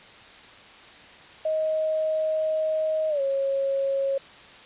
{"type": "tone with pitch glide", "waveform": "sine", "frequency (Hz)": [628, 546.7], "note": ["D#5", "C#5"], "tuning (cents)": [16, -24], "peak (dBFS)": -22, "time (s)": [1.45, 4.18], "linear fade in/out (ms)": 5, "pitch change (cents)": -240, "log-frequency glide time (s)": [3.09, 3.21], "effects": ["white hiss -47 dBFS RMS until 4.65 s", "resampled to 8000 Hz"]}